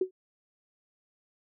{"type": "tone with exponential decay", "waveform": "sine", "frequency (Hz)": 372.8, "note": "F#4", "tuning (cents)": 13, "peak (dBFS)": -20, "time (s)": [0.01, 0.11], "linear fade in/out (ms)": 5, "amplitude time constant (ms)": 20, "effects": []}